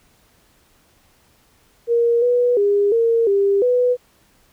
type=tone with pitch steps; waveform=sine; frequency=469.6 / 488.5 / 405.9 / 460.5 / 398 / 494.5 Hz; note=A#4 / B4 / G#4 / A#4 / G4 / B4; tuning=+13 / -19 / -40 / -21 / +26 / +2 cents; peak=-13 dBFS; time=1.87-3.97 s; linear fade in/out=50 ms; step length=350 ms; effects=pink hiss -57 dBFS RMS until 4.52 s